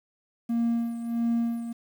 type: tone with tremolo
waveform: triangle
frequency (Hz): 233.1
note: A#3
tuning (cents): 0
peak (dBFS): -19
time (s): 0.49-1.73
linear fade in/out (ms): 10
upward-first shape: sine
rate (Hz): 1.5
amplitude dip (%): 70
effects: tanh soft clip ceiling -16 dBFS + 9-bit